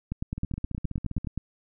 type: two click trains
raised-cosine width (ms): 5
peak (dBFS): -21 / -17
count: 14 / 13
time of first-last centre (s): 0.38-1.247 / 0.12-1.377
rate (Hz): 15 / 9.55
effects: none